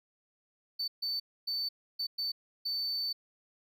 triangle tone bursts at uneven times, 4531 Hz, C#8, 37 cents sharp, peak -30 dBFS, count 6, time 0.79-0.88 / 1.02-1.2 / 1.47-1.69 / 1.99-2.07 / 2.18-2.32 / 2.65-3.13 s, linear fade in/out 10 ms, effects none

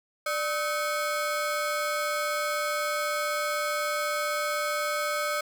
30% pulse ring-modulated tone, 935 Hz, A#5, 5 cents sharp, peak -21 dBFS, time 0.26-5.41 s, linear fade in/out 5 ms, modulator 342 Hz, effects none

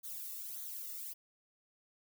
violet noise with flanger, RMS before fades -44 dBFS, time 0.03-1.14 s, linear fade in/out 20 ms, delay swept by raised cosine 0.37 to 1.29 ms, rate 1.7 Hz, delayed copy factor -0.9, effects none

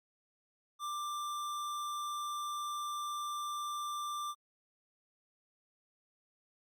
sine tone with hard clipping, 1183 Hz, D6, 12 cents sharp, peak -38 dBFS, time 0.79-4.35 s, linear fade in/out 50 ms, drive 18 dB, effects Opus 48 kbps

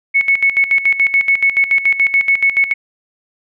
sine tone with tremolo, 2205 Hz, C#7, 10 cents flat, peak -8 dBFS, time 0.14-2.74 s, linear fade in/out 20 ms, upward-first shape square, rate 7 Hz, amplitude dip 75%, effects none

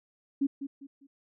sine tone with echo, 277.2 Hz, C#4, in tune, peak -23 dBFS, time 0.41-0.47 s, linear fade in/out 10 ms, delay 200 ms, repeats 3, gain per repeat -10 dB, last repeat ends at 1.07 s, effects none

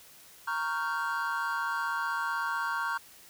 triangle chord, G half-diminished seventh, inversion first, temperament equal with one note detuned, 932.3 / 1108.7 / 1396.9 / 1552.7 Hz, Bb5 / Db6 / F6 / G6, 0 / 0 / 0 / -17 cents, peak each -33 dBFS, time 0.47-2.98 s, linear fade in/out 10 ms, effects white hiss -54 dBFS RMS until 3.29 s

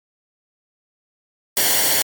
white noise with comb filter, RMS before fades -17 dBFS, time 1.57-2.02 s, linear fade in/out 0 ms, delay 0.79 ms, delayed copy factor -0.65, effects MP3 96 kbps

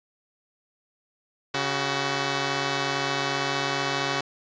5% pulse tone pair together, 139.2 / 375.6 Hz, C#3 / F#4, +8 / +26 cents, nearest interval octave + perfect fourth, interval 1718 cents, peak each -16 dBFS, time 1.54-4.21 s, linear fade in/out 5 ms, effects resampled to 16000 Hz + 8-bit

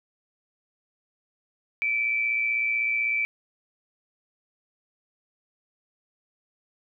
sine tone pair together, 2315 / 2431 Hz, D7 / D#7, -25 / -41 cents, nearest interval minor second, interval 84 cents, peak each -23 / -32 dBFS, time 1.82-3.25 s, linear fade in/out 0 ms, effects none

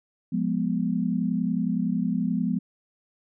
sine chord, F diminished, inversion none, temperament equal with one note detuned, 176.64 / 207.7 / 246.9 Hz, F3 / Ab3 / Cb4, +20 / 0 / 0 cents, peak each -27 dBFS, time 0.32-2.59 s, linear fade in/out 10 ms, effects none

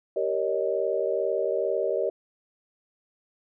sine chord, Eb dominant seventh, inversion first, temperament just, 388.9 / 466.7 / 560 / 622.3 Hz, G4 / Bb4 / Db5 / Eb5, -14 / +2 / +18 / 0 cents, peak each -29 dBFS, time 0.16-2.1 s, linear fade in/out 5 ms, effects none

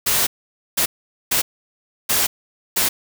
white noise bursts at uneven times, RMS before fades -18 dBFS, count 5, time 0.06-0.27 / 0.77-0.86 / 1.31-1.42 / 2.09-2.27 / 2.76-2.89 s, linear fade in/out 10 ms, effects none

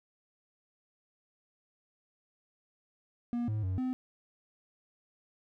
triangle tone with pitch steps, 239 / 107.6 / 93.4 / 255.8 Hz, A#3 / A2 / F#2 / C4, +43 / -38 / +17 / -39 cents, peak -28 dBFS, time 3.33-3.93 s, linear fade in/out 0 ms, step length 150 ms, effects none

